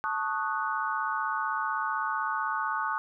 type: chord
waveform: sine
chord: D# half-diminished seventh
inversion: second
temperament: equal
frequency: 880 / 1108.7 / 1244.5 / 1480 Hz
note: A5 / C#6 / D#6 / F#6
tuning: 0 / 0 / 0 / 0 cents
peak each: -33 dBFS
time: 0.04-2.98 s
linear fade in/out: 0 ms
effects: none